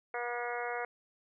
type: harmonic tone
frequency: 240.8 Hz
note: B3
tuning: 44 cents flat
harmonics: 2 / 3 / 4 / 5 / 6 / 7 / 8 / 9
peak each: -39 / -39 / -44 / -45 / -42 / -46 / -45 / -44 dBFS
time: 0.14-0.85 s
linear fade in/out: 2 ms
effects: none